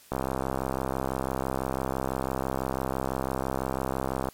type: click train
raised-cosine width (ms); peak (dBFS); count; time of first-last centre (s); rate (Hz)
1; -14; 276; 0.12-4.287; 66
effects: white hiss -55 dBFS RMS until 4.33 s + MP3 64 kbps